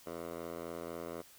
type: tone with band-pass filter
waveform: 10% pulse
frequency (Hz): 84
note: E2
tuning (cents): +33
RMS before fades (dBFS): -43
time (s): 0.06-1.22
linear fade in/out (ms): 10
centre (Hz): 670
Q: 1.2
effects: white hiss -59 dBFS RMS until 1.38 s